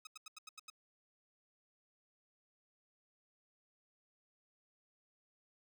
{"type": "tone bursts", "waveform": "10% pulse", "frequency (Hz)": 1272, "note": "D#6", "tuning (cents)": 38, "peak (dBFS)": -40, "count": 7, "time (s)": [0.05, 0.701], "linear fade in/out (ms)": 5, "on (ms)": 21, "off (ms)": 84, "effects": []}